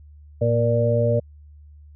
harmonic tone with a mistuned harmonic, 117.5 Hz, A#2, 14 cents sharp, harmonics 1 / 2 / 4 / 5, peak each -20 / -28 / -23 / -21 dBFS, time 0.41-1.2 s, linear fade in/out 10 ms, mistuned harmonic 1, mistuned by -56 cents, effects added 74 Hz sine -43 dBFS peak until 1.95 s

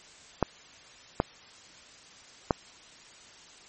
clicks, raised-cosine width 1 ms, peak -8 dBFS, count 3, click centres 0.427 / 1.201 / 2.508 s, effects white hiss -52 dBFS RMS until 3.68 s + MP3 32 kbps

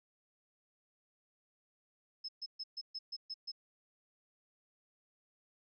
sine tone bursts, 5190 Hz, E8, 28 cents flat, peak -39 dBFS, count 8, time 2.24-3.518 s, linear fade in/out 10 ms, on 46 ms, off 130 ms, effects none

